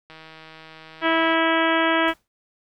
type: click train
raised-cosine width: 0.3 ms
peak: -27 dBFS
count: 198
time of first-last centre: 0.1-1.339 s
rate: 159 Hz
type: harmonic tone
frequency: 326.5 Hz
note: E4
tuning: 17 cents flat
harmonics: 1 / 2 / 3 / 4 / 5 / 6 / 7 / 8 / 9 / 10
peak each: -23 / -24 / -25 / -26 / -25 / -28 / -30 / -33 / -33 / -32 dBFS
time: 1.01-2.14 s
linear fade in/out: 50 ms
type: noise with exponential decay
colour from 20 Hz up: pink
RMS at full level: -42 dBFS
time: 2.08-2.28 s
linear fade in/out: 0 ms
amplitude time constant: 42 ms
effects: none